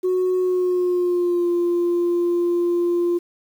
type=tone with pitch glide; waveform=sine; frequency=367.6 to 347.8 Hz; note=F#4 to F4; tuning=-11 to -7 cents; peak=-15 dBFS; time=0.03-3.19 s; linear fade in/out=20 ms; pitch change=-96 cents; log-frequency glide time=0.38-1.49 s; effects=tanh soft clip ceiling -15 dBFS + 8-bit